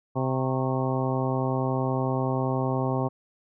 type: harmonic tone with a mistuned harmonic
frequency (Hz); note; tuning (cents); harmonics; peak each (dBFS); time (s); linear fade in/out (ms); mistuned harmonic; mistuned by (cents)
130.6; C3; -3; 1 / 2 / 3 / 4 / 5 / 6 / 7 / 8; -27 / -30 / -32 / -33 / -34 / -35 / -35 / -36; 0.15-3.09; 20; 8; +74
effects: none